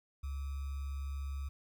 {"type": "tone with sample-and-hold", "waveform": "sine", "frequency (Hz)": 69.3, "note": "C#2", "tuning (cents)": 0, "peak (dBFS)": -36, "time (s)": [0.23, 1.49], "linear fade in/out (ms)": 10, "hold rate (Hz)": 1225, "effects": []}